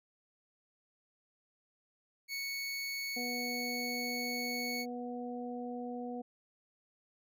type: tone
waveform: 25% pulse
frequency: 2217 Hz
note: C#7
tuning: in tune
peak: -33 dBFS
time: 2.28-4.86 s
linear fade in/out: 50 ms
type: harmonic tone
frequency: 244.2 Hz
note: B3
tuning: 19 cents flat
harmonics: 1 / 2 / 3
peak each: -40 / -43 / -45 dBFS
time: 3.16-6.22 s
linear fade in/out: 10 ms
effects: none